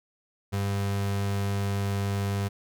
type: tone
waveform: 35% pulse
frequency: 99.6 Hz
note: G2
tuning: 28 cents sharp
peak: -24 dBFS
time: 0.52-2.49 s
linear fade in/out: 20 ms
effects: none